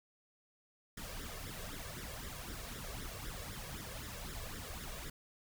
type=noise with flanger; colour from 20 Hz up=pink; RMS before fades=-45 dBFS; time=0.97-5.1 s; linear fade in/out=5 ms; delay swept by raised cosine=0.55 to 1.85 ms; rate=3.9 Hz; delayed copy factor=+0.75; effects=none